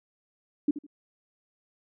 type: tone with echo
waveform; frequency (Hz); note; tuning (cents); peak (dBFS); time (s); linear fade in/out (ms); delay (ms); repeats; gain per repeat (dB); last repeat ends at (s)
sine; 292.3; D4; -8; -19; 0.68-0.71; 5; 78; 2; -13; 0.866
effects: none